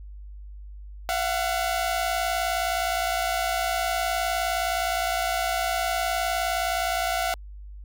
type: tone pair together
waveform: sawtooth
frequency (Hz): 680.5 / 740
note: F5 / F#5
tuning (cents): -45 / 0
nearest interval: minor second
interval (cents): 145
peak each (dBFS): -23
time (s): 1.09-7.34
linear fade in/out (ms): 0
effects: added 50 Hz sine -38 dBFS peak until 7.84 s